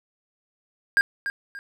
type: tone with echo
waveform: triangle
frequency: 1613 Hz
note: G6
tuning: 49 cents sharp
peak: -13 dBFS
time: 0.97-1.01 s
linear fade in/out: 0 ms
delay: 290 ms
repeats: 2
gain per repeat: -10 dB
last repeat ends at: 1.59 s
effects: none